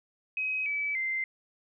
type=tone with pitch steps; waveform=sine; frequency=2534 / 2297 / 2082 Hz; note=D#7 / D7 / C7; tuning=+31 / -39 / -9 cents; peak=-28 dBFS; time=0.37-1.24 s; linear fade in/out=2 ms; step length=290 ms; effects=none